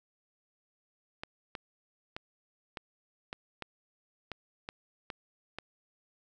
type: clicks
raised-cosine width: 0.3 ms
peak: -22 dBFS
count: 10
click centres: 1.235 / 1.552 / 2.165 / 2.772 / 3.329 / 3.623 / 4.317 / 4.689 / 5.102 / 5.586 s
effects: none